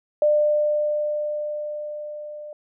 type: tone with level ramp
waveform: sine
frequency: 598 Hz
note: D5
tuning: 31 cents sharp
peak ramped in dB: -14 to -34 dBFS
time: 0.22-2.53 s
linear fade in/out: 2 ms
effects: none